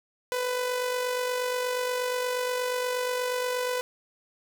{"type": "tone with amplitude modulation", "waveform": "sawtooth", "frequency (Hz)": 498.8, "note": "B4", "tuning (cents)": 17, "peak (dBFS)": -21, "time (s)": [0.32, 3.81], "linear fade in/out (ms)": 0, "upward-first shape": "sine", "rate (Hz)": 48.4, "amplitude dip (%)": 40, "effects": []}